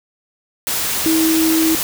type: tone in noise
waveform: sine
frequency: 321.8 Hz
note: E4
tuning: 42 cents flat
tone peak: -13 dBFS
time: 1.06-1.75 s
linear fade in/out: 0 ms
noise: white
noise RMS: -20 dBFS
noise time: 0.67-1.83 s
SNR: +4 dB
effects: none